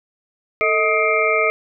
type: tone cluster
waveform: sine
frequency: 444.1 / 631 / 1259 / 2123 / 2341 Hz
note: A4 / D#5 / D#6 / C7 / D7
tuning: +16 / +24 / +20 / +25 / -6 cents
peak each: -21 dBFS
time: 0.61-1.5 s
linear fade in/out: 0 ms
effects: none